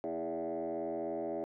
sine tone with frequency modulation, 493.9 Hz, B4, in tune, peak -33 dBFS, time 0.04-1.44 s, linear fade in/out 0 ms, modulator 83.6 Hz, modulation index 2.6, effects tanh soft clip ceiling -30 dBFS

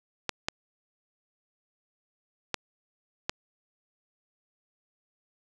clicks, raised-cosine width 0.2 ms, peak -10 dBFS, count 4, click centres 0.293 / 0.485 / 2.543 / 3.295 s, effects 7-bit

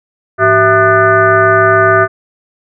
sine tone with frequency modulation, 936 Hz, A#5, 7 cents sharp, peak -5 dBFS, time 0.38-2.08 s, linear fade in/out 50 ms, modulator 277 Hz, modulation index 2.5, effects none

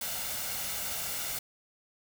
white noise with comb filter, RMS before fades -35 dBFS, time 0.01-1.39 s, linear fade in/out 5 ms, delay 1.4 ms, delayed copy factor +0.5, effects none

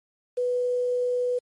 sine tone with quantisation, 493.9 Hz, B4, in tune, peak -22 dBFS, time 0.37-1.39 s, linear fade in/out 10 ms, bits 8, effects MP3 48 kbps

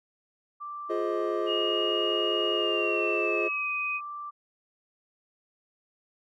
sine tone, 1174.7 Hz, D6, in tune, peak -35 dBFS, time 0.6-4.31 s, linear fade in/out 20 ms
triangle chord, F minor seventh, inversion none, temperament just, 349.2 / 419.1 / 523.8 / 628.6 Hz, F4 / Ab4 / C5 / Eb5, 0 / +16 / +2 / +18 cents, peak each -29 / -29 / -34 / -31 dBFS, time 0.89-3.49 s, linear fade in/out 20 ms
sine tone with pitch glide, 2862 to 2506 Hz, F7 to D#7, +42 to +12 cents, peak -28 dBFS, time 1.46-4.01 s, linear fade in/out 50 ms, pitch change -230 cents, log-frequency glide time 2.54-3.69 s
effects none

